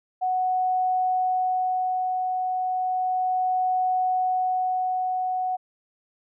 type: tone with tremolo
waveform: sine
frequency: 740 Hz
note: F#5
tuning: in tune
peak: -20 dBFS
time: 0.21-5.57 s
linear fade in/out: 20 ms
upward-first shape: sine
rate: 0.34 Hz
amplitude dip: 30%
effects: none